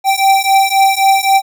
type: beating tone pair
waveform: square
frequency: 777 / 780.8 Hz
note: G5 / G5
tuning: -16 / -7 cents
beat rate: 3.8 Hz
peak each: -12 dBFS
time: 0.04-1.42 s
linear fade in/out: 50 ms
effects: none